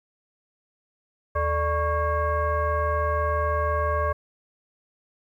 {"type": "tone with frequency modulation", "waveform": "sine", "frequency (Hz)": 592, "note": "D5", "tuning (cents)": 14, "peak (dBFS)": -21, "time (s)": [1.35, 4.13], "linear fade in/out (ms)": 10, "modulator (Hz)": 514, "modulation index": 1.5, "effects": ["10-bit"]}